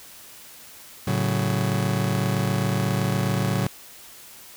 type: chord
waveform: 40% pulse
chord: F# minor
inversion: first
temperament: just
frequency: 111 / 138.75 / 185 Hz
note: A2 / C#3 / F#3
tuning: +16 / +2 / 0 cents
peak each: -25 dBFS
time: 1.07-3.67 s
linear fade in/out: 5 ms
effects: white hiss -45 dBFS RMS until 4.56 s